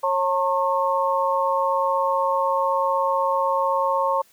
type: tone cluster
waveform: sine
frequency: 545 / 904 / 1083 Hz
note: C#5 / A5 / C#6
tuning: -29 / +47 / -41 cents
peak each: -23 dBFS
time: 0.03-4.22 s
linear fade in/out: 10 ms
effects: white hiss -57 dBFS RMS until 4.32 s